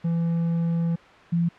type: tone pair in turn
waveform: triangle / sine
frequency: 167.7 / 169.94 Hz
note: E3 / F3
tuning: +30 / -47 cents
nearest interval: unison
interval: 23 cents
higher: second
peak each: -19 dBFS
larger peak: neither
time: 0.04-0.96 / 1.32-1.49 s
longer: first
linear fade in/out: 10 ms
effects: white hiss -48 dBFS RMS until 1.58 s + low-pass 2000 Hz 12 dB/octave